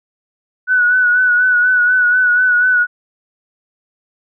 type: tone with vibrato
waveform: sine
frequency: 1480 Hz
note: F#6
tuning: in tune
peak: -9 dBFS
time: 0.67-2.87 s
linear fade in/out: 50 ms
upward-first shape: sine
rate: 4.1 Hz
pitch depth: 37 cents each way
effects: none